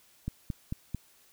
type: click train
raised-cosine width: 5 ms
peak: -20 dBFS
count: 4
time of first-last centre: 0.28-0.947 s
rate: 4.5 Hz
effects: white hiss -62 dBFS RMS until 1.32 s